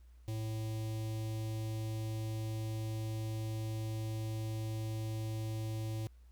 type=tone with notch filter; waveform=square; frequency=110 Hz; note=A2; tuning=in tune; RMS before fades=-38 dBFS; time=0.28-6.07 s; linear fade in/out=0 ms; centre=1400 Hz; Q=0.67; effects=added 60 Hz sine -55 dBFS peak until 6.31 s + pink hiss -75 dBFS RMS until 6.31 s